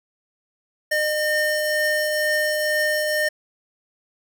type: tone pair together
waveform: square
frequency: 608 / 1821.9 Hz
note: D#5 / A#6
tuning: -40 / -40 cents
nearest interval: octave + perfect fifth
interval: 1900 cents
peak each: -23 dBFS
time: 0.91-3.29 s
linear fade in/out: 10 ms
effects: none